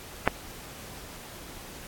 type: click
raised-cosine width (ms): 0.5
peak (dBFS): -4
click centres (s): 0.276
effects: pink hiss -44 dBFS RMS until 1.87 s + AAC 64 kbps